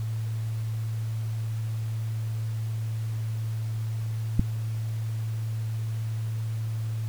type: click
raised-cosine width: 5 ms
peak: -7 dBFS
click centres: 4.395 s
effects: added 111 Hz sine -27 dBFS peak until 7.08 s + pink hiss -49 dBFS RMS until 7.08 s